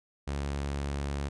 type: tone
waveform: sawtooth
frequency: 70.5 Hz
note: C#2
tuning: 30 cents sharp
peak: -27 dBFS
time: 0.27-1.29 s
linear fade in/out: 10 ms
effects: resampled to 22050 Hz